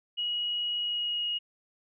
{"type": "tone with pitch glide", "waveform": "sine", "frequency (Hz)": [2903, 2880], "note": ["F#7", "F#7"], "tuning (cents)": [-34, -47], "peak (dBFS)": -28, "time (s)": [0.17, 1.39], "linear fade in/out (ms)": 20, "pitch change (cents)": -13, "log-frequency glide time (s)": [0.78, 1.28], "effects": []}